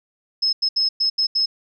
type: tone bursts at uneven times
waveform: sine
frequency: 5180 Hz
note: E8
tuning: 31 cents flat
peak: -16 dBFS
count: 6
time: 0.42-0.53 / 0.62-0.69 / 0.76-0.89 / 1-1.1 / 1.18-1.27 / 1.35-1.46 s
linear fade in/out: 10 ms
effects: none